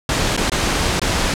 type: noise with dropouts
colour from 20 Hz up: pink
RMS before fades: -18 dBFS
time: 0.09-1.34 s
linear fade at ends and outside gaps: 2 ms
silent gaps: 0.366-0.375 / 0.498-0.518 / 0.996-1.016 s
effects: low-pass 8000 Hz 12 dB/octave